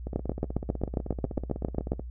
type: two click trains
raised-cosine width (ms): 2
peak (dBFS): -13 / -21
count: 14 / 32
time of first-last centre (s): 0.16-1.919 / 0.07-1.995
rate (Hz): 7.39 / 16.1
effects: noise-tail reverb RT60 0.1 s tail -19 dB re dry + added 60 Hz sine -36 dBFS peak until 2.1 s